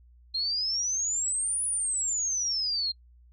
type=exponential two-way sweep; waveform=sine; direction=up then down; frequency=4162 to 9956 to 4162 Hz; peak=-26 dBFS; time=0.34-2.92 s; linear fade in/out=10 ms; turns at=1.64 s; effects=noise-tail reverb RT60 0.1 s tail -25 dB re dry + added 60 Hz sine -53 dBFS peak until 3.32 s